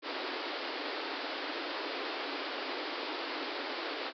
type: band-pass noise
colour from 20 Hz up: pink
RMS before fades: -38 dBFS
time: 0.02-4.13 s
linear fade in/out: 50 ms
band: 270 to 5000 Hz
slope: 96 dB/octave
effects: none